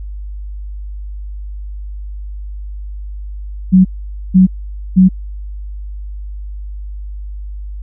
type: tone bursts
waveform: sine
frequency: 186.3 Hz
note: F#3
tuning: 12 cents sharp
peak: -3 dBFS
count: 3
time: 3.72-5.09 s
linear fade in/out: 20 ms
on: 130 ms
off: 490 ms
effects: added 50 Hz sine -23 dBFS peak until 7.82 s